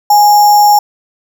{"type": "tone with sample-and-hold", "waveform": "sine", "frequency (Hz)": 830.6, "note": "G#5", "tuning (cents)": 0, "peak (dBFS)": -3, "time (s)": [0.1, 0.79], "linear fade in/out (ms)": 5, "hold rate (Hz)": 6300, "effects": []}